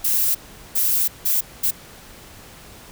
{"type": "noise bursts at uneven times", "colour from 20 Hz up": "violet", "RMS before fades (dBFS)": -19, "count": 4, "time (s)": [[0.04, 0.35], [0.75, 1.08], [1.25, 1.41], [1.63, 1.71]], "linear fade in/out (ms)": 10, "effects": ["pink hiss -43 dBFS RMS until 2.91 s"]}